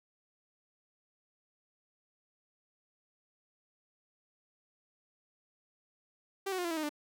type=tone with pitch steps; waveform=sawtooth; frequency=390.4 / 372.8 / 355.9 / 339.9 / 324.5 / 309.9 / 295.9 Hz; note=G4 / F#4 / F4 / F4 / E4 / D#4 / D4; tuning=-7 / +13 / +33 / -47 / -27 / -7 / +13 cents; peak=-29 dBFS; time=6.46-6.894 s; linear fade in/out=10 ms; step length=62 ms; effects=none